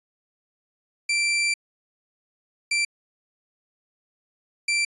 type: tone bursts at uneven times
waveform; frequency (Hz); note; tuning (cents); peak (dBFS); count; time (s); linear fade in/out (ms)
sawtooth; 2349; D7; 0; -17; 3; 1.09-1.54 / 2.71-2.85 / 4.68-4.85; 5
effects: resampled to 24000 Hz